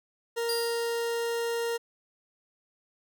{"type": "tone", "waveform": "40% pulse", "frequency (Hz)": 466.2, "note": "A#4", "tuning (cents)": 0, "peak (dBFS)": -27, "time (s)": [0.36, 1.78], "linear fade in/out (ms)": 20}
{"type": "tone with exponential decay", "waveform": "sawtooth", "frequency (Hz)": 4795, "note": "D8", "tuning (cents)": 35, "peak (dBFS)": -26, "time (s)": [0.49, 1.41], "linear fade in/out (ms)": 1, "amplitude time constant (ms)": 200}
{"effects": []}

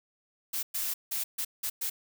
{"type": "noise bursts at uneven times", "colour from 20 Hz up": "blue", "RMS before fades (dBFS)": -32, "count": 6, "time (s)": [[0.53, 0.63], [0.74, 0.94], [1.11, 1.24], [1.38, 1.45], [1.63, 1.7], [1.81, 1.9]], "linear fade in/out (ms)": 10, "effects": []}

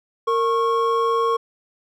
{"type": "tone pair together", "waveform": "triangle", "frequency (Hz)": [460.9, 1095.1], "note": ["A#4", "C#6"], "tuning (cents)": [-20, -21], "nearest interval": "octave + minor third", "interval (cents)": 1499, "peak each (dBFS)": -18, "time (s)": [0.27, 1.37], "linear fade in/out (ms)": 10, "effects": []}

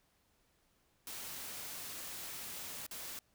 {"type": "noise with dropouts", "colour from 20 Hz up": "white", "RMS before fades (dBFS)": -45, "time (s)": [1.07, 3.19], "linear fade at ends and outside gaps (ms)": 1, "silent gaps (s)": [2.865, 2.911], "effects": ["pink hiss -74 dBFS RMS until 3.34 s"]}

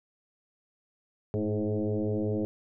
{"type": "tone with frequency modulation", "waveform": "sine", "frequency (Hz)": 103.4, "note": "G#2", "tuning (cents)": -7, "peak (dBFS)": -26, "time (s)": [1.34, 2.45], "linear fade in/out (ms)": 0, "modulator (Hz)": 106, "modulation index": 4.1, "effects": []}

